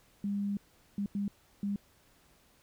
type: tone bursts at uneven times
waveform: sine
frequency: 201.6 Hz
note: G3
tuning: 49 cents sharp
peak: -30 dBFS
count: 4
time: 0.24-0.57 / 0.98-1.06 / 1.15-1.28 / 1.63-1.76 s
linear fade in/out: 2 ms
effects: pink hiss -65 dBFS RMS until 2.62 s